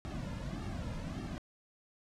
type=noise with flanger; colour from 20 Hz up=brown; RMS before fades=-40 dBFS; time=0.05-1.38 s; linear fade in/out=0 ms; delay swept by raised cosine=2 to 2.65 ms; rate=1.7 Hz; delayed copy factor=-1; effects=low-pass 8000 Hz 12 dB/octave